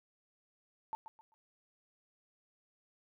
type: tone with echo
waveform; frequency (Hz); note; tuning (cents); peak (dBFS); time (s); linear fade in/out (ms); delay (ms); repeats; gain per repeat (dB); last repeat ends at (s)
sine; 885; A5; +10; -35; 0.93-0.95; 0; 130; 3; -11; 1.34
effects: none